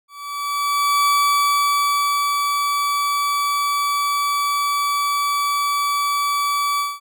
40% pulse tone with ADSR envelope, 1149 Hz, D6, 38 cents flat, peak -13 dBFS, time 0.08-7 s, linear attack 980 ms, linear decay 1300 ms, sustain -4 dB, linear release 210 ms, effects none

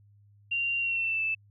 sine tone with pitch glide, 2769 to 2636 Hz, F7 to E7, -15 to -1 cents, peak -26 dBFS, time 0.51-1.35 s, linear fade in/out 10 ms, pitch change -86 cents, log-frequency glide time 0.79-1.22 s, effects added 102 Hz sine -56 dBFS peak until 1.5 s

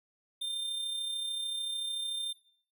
square tone with amplitude modulation, 3600 Hz, A7, 39 cents sharp, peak -32 dBFS, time 0.41-2.33 s, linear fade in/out 10 ms, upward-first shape sine, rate 33.5 Hz, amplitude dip 35%, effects noise-tail reverb RT60 0.6 s tail -17 dB re dry

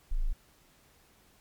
sine tone, 26.89 Hz, A0, 39 cents flat, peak -25 dBFS, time 0.11-0.33 s, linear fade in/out 10 ms, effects pink hiss -63 dBFS RMS until 1.4 s + MP3 96 kbps

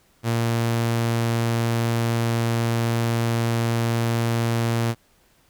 sawtooth tone, 116.1 Hz, A#2, 7 cents flat, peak -16 dBFS, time 0.23-4.95 s, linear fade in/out 50 ms, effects pink hiss -60 dBFS RMS until 5.49 s

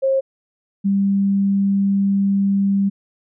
sine tone pair in turn, 536 / 197.61 Hz, C5 / G3, +42 / +14 cents, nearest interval octave + perfect fourth, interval 1728 cents, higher first, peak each -14 dBFS, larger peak neither, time 0.02-0.21 / 0.84-2.9 s, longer second, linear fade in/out 20 ms, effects none

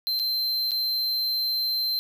square tone with dropouts, 4113 Hz, C8, 30 cents flat, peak -24 dBFS, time 0.07-1.99 s, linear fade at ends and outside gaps 0 ms, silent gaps 0.191-0.197 / 0.709-0.717 s, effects none

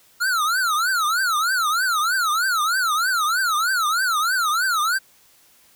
square tone with vibrato, 1368 Hz, F6, 36 cents flat, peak -19 dBFS, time 0.2-4.99 s, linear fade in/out 20 ms, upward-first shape triangle, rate 3.2 Hz, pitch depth 260 cents each way, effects white hiss -55 dBFS RMS until 5.75 s

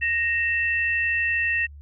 sine tone pair together, 1864.5 / 2672 Hz, A#6 / E7, 0 / +23 cents, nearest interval tritone, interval 623 cents, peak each -22 / -25 dBFS, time 0.01-1.67 s, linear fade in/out 20 ms, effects added 72 Hz sine -40 dBFS peak until 1.81 s

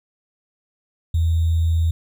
sine tone with sample-and-hold, 82.41 Hz, E2, in tune, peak -15 dBFS, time 1.14-1.91 s, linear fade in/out 5 ms, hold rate 3675 Hz, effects none

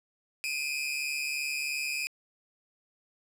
sawtooth tone pair together, 2408 / 2551 Hz, D7 / D#7, +43 / +43 cents, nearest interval minor second, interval 100 cents, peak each -30 / -30 dBFS, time 0.44-2.07 s, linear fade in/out 0 ms, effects low-pass 12000 Hz 12 dB/octave + 9-bit

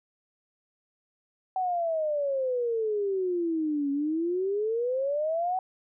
sine exponential two-way sweep, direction down then up, 759 to 277.2 to 759 Hz, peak -25 dBFS, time 1.56-5.59 s, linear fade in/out 2 ms, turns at 3.91 s, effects none

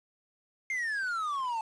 triangle exponential sweep, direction down, 2138 to 871 Hz, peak -28 dBFS, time 0.7-1.61 s, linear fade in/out 2 ms, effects resampled to 22050 Hz + 9-bit

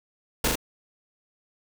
pink noise with echo, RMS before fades -22 dBFS, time 0.44-0.48 s, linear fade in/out 5 ms, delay 38 ms, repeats 2, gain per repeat -2 dB, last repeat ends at 0.556 s, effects none

